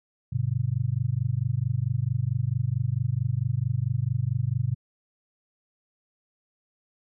sine chord, G major, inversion none, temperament just, 98 / 122.5 / 147 Hz, G2 / B2 / D3, 0 / -14 / +2 cents, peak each -30 / -25 / -31 dBFS, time 0.32-4.75 s, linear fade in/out 10 ms, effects none

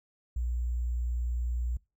sine tone with sample-and-hold, 60.1 Hz, B1, 46 cents flat, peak -28 dBFS, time 0.36-1.77 s, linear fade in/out 5 ms, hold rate 7350 Hz, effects noise-tail reverb RT60 0.3 s tail -25 dB re dry

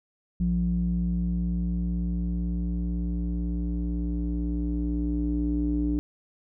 square tone with low-pass filter sweep, 59 Hz, A#1, 22 cents sharp, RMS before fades -27 dBFS, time 0.4-5.99 s, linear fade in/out 0 ms, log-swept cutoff 190 to 300 Hz, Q 6.9, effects none

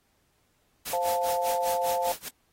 white noise with tremolo, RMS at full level -34 dBFS, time 0.85-2.29 s, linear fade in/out 10 ms, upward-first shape sine, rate 5 Hz, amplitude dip 95%
sine chord, F major, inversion second, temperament equal, 523.3 / 698.5 / 880 Hz, C5 / F5 / A5, 0 / 0 / 0 cents, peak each -29 dBFS, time 0.93-2.12 s, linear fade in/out 2 ms
effects pink hiss -70 dBFS RMS until 2.52 s + AAC 48 kbps

